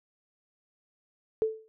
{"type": "tone with exponential decay", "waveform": "sine", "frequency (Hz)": 440, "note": "A4", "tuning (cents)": 0, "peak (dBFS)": -20, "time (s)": [1.42, 1.68], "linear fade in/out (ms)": 0, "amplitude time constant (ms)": 55, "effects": []}